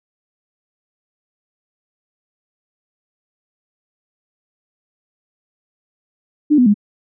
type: tone with pitch steps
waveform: sine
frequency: 298.4 / 248 / 206.2 Hz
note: D4 / B3 / G#3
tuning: +28 / +7 / -12 cents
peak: -8 dBFS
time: 6.5-6.743 s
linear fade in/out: 20 ms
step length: 81 ms
effects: none